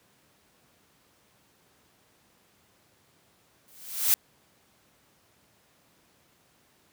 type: noise with exponential growth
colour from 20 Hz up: blue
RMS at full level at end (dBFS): -19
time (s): 3.68-4.14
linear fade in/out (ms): 0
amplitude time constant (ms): 100
effects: pink hiss -64 dBFS RMS until 6.92 s + high-pass 100 Hz 12 dB/octave